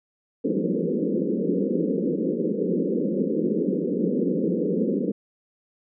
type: band-pass noise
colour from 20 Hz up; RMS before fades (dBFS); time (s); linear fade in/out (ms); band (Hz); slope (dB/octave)
pink; -24; 0.44-5.12; 10; 170 to 520; 96
effects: none